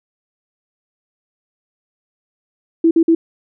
sine tone bursts, 329.6 Hz, E4, in tune, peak -8 dBFS, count 3, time 2.84-3.15 s, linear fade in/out 5 ms, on 70 ms, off 50 ms, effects none

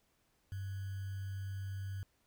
sine tone with sample-and-hold, 97 Hz, G2, 18 cents flat, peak -38 dBFS, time 0.52-2.03 s, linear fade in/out 0 ms, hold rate 1575 Hz, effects pink hiss -75 dBFS RMS until 2.26 s

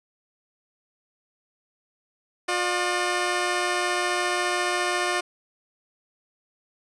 10% pulse tone pair together, 357.1 / 600 Hz, F4 / D5, +39 / +37 cents, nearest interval major sixth, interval 898 cents, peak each -16 / -20 dBFS, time 2.48-5.21 s, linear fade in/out 10 ms, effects resampled to 22050 Hz + 9-bit

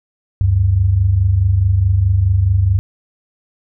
sine tone pair together, 72.5 / 97.22 Hz, D2 / G2, -22 / -14 cents, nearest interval perfect fourth, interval 508 cents, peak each -17 / -11 dBFS, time 0.41-2.79 s, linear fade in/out 0 ms, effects none

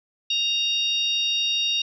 harmonic tone, 932.3 Hz, A#5, in tune, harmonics 3 / 4 / 5 / 6, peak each -25 / -23 / -36 / -33 dBFS, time 0.3-1.82 s, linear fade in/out 5 ms, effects none

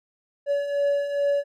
triangle beating tone pair, 567 / 569.4 Hz, C#5 / C#5, +39 / +46 cents, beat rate 2.4 Hz, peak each -27 / -20 dBFS, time 0.46-1.44 s, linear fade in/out 50 ms, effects none

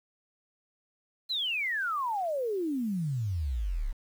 sine exponential sweep, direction down, 4186 to 30.13 Hz, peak -28 dBFS, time 1.29-3.93 s, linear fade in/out 20 ms, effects 9-bit

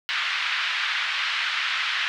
pink band-pass noise, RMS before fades -26 dBFS, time 0.09-2.08 s, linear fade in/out 0 ms, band 1400 to 3700 Hz, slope 24 dB/octave, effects none

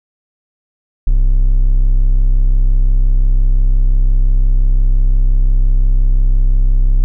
triangle tone, 32.88 Hz, C1, 9 cents sharp, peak -5 dBFS, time 1.07-7.04 s, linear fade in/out 0 ms, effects none

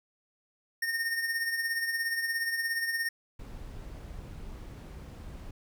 square tone with tremolo, 1835 Hz, A#6, 28 cents flat, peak -27 dBFS, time 0.82-3.09 s, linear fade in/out 5 ms, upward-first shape triangle, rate 17 Hz, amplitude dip 60%
brown noise, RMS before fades -43 dBFS, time 3.39-5.51 s, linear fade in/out 5 ms
effects none

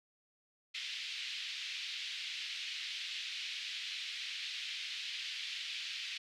white band-pass noise, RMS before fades -42 dBFS, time 0.74-6.18 s, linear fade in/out 10 ms, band 2300 to 4000 Hz, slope 24 dB/octave, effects none

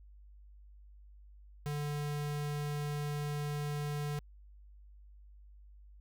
square tone, 146.83 Hz, D3, in tune, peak -35 dBFS, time 1.66-4.19 s, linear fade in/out 0 ms, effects added 50 Hz sine -53 dBFS peak until 6 s

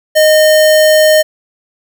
sine tone with sample-and-hold, 620 Hz, D#5, 6 cents flat, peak -4 dBFS, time 0.15-1.23 s, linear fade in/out 20 ms, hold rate 2450 Hz, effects none

